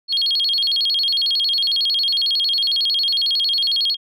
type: tone with vibrato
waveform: sine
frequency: 3752 Hz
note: A#7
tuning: 11 cents sharp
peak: -15 dBFS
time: 0.08-3.97 s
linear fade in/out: 50 ms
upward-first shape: square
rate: 11 Hz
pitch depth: 250 cents each way
effects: tanh soft clip ceiling -11 dBFS